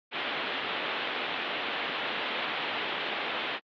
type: low-pass noise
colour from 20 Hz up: white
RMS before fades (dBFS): -33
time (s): 0.11-3.6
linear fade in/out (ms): 50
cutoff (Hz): 3500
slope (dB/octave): 48
effects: high-pass 300 Hz 12 dB/octave + AAC 48 kbps